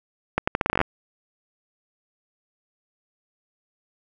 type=accelerating click train; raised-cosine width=0.5 ms; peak=-5 dBFS; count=12; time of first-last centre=0.38-0.814 s; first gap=95 ms; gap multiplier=0.8; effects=none